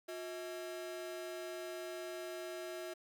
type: ring-modulated tone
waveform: 45% pulse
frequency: 499.8 Hz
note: B4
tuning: 21 cents sharp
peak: -39 dBFS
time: 0.08-2.94 s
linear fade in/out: 10 ms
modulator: 142 Hz
effects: 12-bit